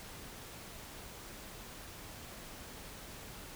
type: silence
effects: pink hiss -49 dBFS RMS until 3.55 s